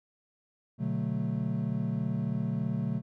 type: chord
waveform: triangle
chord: B minor seventh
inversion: none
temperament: equal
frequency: 123.47 / 146.83 / 185 / 220 Hz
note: B2 / D3 / F#3 / A3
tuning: 0 / 0 / 0 / 0 cents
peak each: -32 dBFS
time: 0.78-3.02 s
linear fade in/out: 50 ms
effects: none